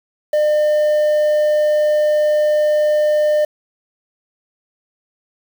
triangle tone with quantisation, 603 Hz, D5, 46 cents sharp, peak -10 dBFS, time 0.33-3.45 s, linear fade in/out 5 ms, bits 6, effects none

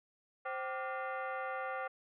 sine tone with frequency modulation, 122.9 Hz, B2, 8 cents flat, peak -36 dBFS, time 0.45-1.88 s, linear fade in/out 10 ms, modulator 648 Hz, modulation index 2.4, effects none

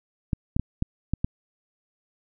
clicks, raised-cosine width 5 ms, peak -11 dBFS, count 6, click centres 0.332 / 0.565 / 0.596 / 0.824 / 1.136 / 1.245 s, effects none

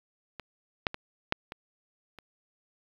clicks, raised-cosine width 0.3 ms, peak -23 / -9 / -20 / -8 / -22 / -29 dBFS, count 6, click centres 0.397 / 0.868 / 0.944 / 1.324 / 1.521 / 2.187 s, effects low-pass 5000 Hz 12 dB/octave + 8-bit

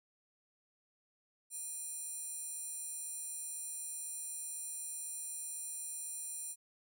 square tone with high-pass filter, 822 Hz, G#5, 18 cents flat, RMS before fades -43 dBFS, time 1.5-6.56 s, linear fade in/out 50 ms, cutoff 8600 Hz, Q 5.9, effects none

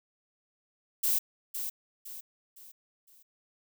violet noise with echo, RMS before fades -27 dBFS, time 1.03-1.19 s, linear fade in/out 10 ms, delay 510 ms, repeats 4, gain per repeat -8 dB, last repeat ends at 3.23 s, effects none

